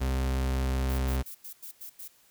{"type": "tone with vibrato", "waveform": "40% pulse", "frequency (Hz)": 65.41, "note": "C2", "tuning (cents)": 0, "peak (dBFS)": -25, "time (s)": [0, 1.23], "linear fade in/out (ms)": 20, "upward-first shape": "triangle", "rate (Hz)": 19, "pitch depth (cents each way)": 13}
{"type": "noise bursts", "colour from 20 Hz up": "violet", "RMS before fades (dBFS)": -42, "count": 7, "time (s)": [0.89, 2.081], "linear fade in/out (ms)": 10, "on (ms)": 93, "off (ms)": 90}
{"effects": ["white hiss -62 dBFS RMS until 2.3 s"]}